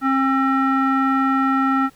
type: tone with low-pass filter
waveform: square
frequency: 267.9 Hz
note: C4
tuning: 41 cents sharp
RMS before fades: -18 dBFS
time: 0.01-1.9 s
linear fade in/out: 50 ms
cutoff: 1500 Hz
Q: 7.5
effects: pink hiss -53 dBFS RMS until 1.95 s